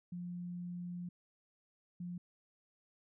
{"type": "tone bursts at uneven times", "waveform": "sine", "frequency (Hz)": 176.3, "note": "F3", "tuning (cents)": 17, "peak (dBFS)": -40, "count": 2, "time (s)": [[0.12, 1.09], [2, 2.18]], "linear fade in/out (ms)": 5, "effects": []}